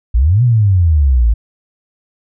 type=exponential two-way sweep; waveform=sine; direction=up then down; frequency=53 to 126.8 to 53 Hz; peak=-7 dBFS; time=0.14-1.34 s; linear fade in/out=10 ms; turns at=0.43 s; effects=none